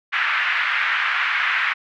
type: band-pass noise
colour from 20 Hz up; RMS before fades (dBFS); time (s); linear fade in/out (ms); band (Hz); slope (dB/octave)
pink; -21; 0.12-1.74; 20; 1400 to 2400; 24
effects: none